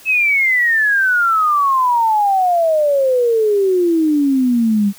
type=exponential sweep; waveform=sine; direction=down; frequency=2615 to 196 Hz; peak=-11 dBFS; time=0.05-4.93 s; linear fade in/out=50 ms; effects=white hiss -42 dBFS RMS until 4.98 s + high-pass 60 Hz 12 dB/octave